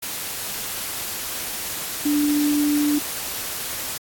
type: tone in noise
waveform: sine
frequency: 293.7 Hz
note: D4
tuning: in tune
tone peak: -17 dBFS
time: 2.05-2.99 s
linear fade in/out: 10 ms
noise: white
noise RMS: -29 dBFS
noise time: 0.02-3.98 s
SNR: +9 dB
effects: AAC 64 kbps